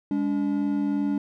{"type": "tone pair together", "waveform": "triangle", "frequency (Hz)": [204, 286.7], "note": ["G#3", "D4"], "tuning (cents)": [-31, -42], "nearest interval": "tritone", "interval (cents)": 589, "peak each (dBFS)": [-25, -22], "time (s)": [0.11, 1.18], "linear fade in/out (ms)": 2, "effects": []}